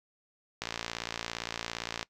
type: click train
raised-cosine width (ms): 0.2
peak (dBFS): -16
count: 82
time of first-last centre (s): 0.62-2.029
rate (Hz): 57.5
effects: noise-tail reverb RT60 0.1 s tail -21 dB re dry